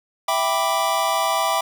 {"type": "chord", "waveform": "square", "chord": "E minor seventh", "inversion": "none", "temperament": "equal", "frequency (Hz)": [659.3, 784, 987.8, 1174.7], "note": ["E5", "G5", "B5", "D6"], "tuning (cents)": [0, 0, 0, 0], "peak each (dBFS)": -25, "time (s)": [0.28, 1.61], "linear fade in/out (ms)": 5, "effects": []}